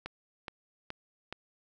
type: click train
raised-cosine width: 0.3 ms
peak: -22 dBFS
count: 4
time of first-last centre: 0.06-1.326 s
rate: 2.37 Hz
effects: none